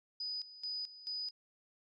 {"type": "tone with tremolo", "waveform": "sine", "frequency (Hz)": 4975, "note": "D#8", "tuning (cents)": -1, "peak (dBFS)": -37, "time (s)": [0.2, 1.31], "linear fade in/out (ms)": 5, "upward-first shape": "square", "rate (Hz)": 2.3, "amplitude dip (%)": 80, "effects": []}